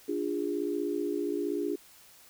sine chord, D diminished, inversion none, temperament equal with one note detuned, 293.7 / 349.2 / 410.3 Hz, D4 / F4 / Ab4, 0 / 0 / -21 cents, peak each -33 dBFS, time 0.08-1.76 s, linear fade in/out 10 ms, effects white hiss -56 dBFS RMS until 2.29 s

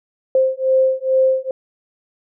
sine beating tone pair, 523.3 / 525.6 Hz, C5 / C5, 0 / +8 cents, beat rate 2.3 Hz, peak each -16 dBFS, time 0.35-1.51 s, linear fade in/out 2 ms, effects none

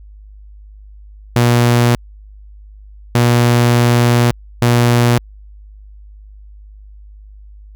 sawtooth tone bursts at uneven times, 120 Hz, B2, 49 cents flat, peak -5 dBFS, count 3, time 1.36-1.95 / 3.15-4.31 / 4.62-5.18 s, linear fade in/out 0 ms, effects added 51 Hz sine -35 dBFS peak until 7.75 s

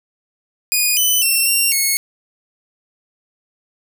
5% pulse tone with pitch steps, 2466 / 3011 / 2707 / 2758 / 2189 Hz, D#7 / F#7 / E7 / F7 / C#7, -16 / +30 / +45 / -22 / -22 cents, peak -5 dBFS, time 0.72-1.97 s, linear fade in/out 0 ms, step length 250 ms, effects none

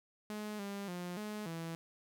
sawtooth tone with pitch steps, 211.2 / 200 / 177.4 / 211.3 / 165.1 Hz, G#3 / G3 / F3 / G#3 / E3, +29 / +35 / +27 / +30 / +3 cents, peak -36 dBFS, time 0.3-1.75 s, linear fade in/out 0 ms, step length 290 ms, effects none

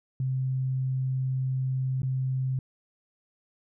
sine tone with dropouts, 130.81 Hz, C3, in tune, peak -25 dBFS, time 0.2-2.59 s, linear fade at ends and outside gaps 2 ms, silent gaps 2.019-2.031 s, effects none

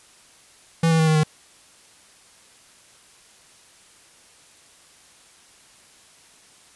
square tone with pitch steps, 164.81 / 162.07 / 159.38 / 156.73 / 154.13 Hz, E3 / E3 / D#3 / D#3 / D#3, 0 / -29 / +42 / +13 / -16 cents, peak -16 dBFS, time 0.83-1.235 s, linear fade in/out 5 ms, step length 81 ms, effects white hiss -52 dBFS RMS until 6.75 s + resampled to 24000 Hz

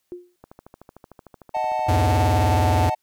sine tone with exponential decay, 355.3 Hz, F4, 30 cents sharp, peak -28 dBFS, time 0.12-0.36 s, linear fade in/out 0 ms, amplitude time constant 51 ms
click train, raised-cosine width 1 ms, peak -28 dBFS, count 22, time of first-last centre 0.44-2.019 s, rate 13.3 Hz
triangle chord, D# diminished, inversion none, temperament equal, 622.3 / 740 / 880 Hz, D#5 / F#5 / A5, 0 / 0 / 0 cents, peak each -26 / -23 / -23 dBFS, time 1.54-2.95 s, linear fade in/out 10 ms
square tone with vibrato, 93.3 Hz, F#2, 15 cents sharp, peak -18 dBFS, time 1.88-2.9 s, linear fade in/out 10 ms, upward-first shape sine, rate 19 Hz, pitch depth 280 cents each way
effects white hiss -73 dBFS RMS until 3.02 s

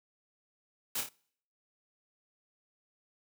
white noise with echo, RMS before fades -34 dBFS, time 0.95-1.01 s, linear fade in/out 5 ms, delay 27 ms, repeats 3, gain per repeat -5 dB, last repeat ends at 1.091 s, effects noise-tail reverb RT60 0.6 s tail -25 dB re dry + high-pass 100 Hz 12 dB/octave

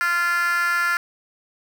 10% pulse tone with high-pass filter, 346.6 Hz, F4, 13 cents flat, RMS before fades -21 dBFS, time 0.01-0.97 s, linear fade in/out 0 ms, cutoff 1500 Hz, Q 7, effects none

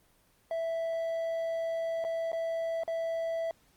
triangle tone with dropouts, 659.3 Hz, E5, in tune, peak -28 dBFS, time 0.51-3.51 s, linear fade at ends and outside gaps 1 ms, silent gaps 2.041-2.048 / 2.318-2.33 / 2.835-2.878 s, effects pink hiss -66 dBFS RMS until 3.76 s + Opus 24 kbps

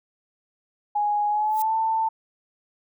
sine tone with pitch glide, 830.6 to 890.2 Hz, G#5 to A5, 0 to +20 cents, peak -20 dBFS, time 0.95-2.09 s, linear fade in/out 10 ms, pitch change +120 cents, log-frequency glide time 1.28-1.75 s
violet noise with exponential growth, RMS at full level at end -30 dBFS, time 1.46-1.62 s, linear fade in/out 1 ms, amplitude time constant 33 ms
effects none

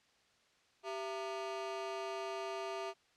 30% pulse ring-modulated tone, 530 Hz, C5, 22 cents sharp, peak -33 dBFS, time 0.83-2.94 s, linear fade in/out 50 ms, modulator 140 Hz, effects white hiss -70 dBFS RMS until 3.16 s + low-pass 5000 Hz 12 dB/octave

